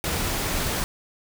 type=noise; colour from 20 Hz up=pink; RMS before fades=-26 dBFS; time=0.04-0.84 s; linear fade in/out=0 ms; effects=none